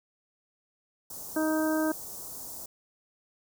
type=band-stop noise; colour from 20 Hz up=white; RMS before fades=-41 dBFS; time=1.1-2.66 s; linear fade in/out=5 ms; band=1000 to 5700 Hz; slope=24 dB/octave
type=harmonic tone; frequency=313.1 Hz; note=D#4; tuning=11 cents sharp; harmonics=1 / 2 / 3 / 4 / 5; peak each=-26 / -31 / -37 / -39 / -37 dBFS; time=1.36-1.92 s; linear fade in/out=5 ms
effects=none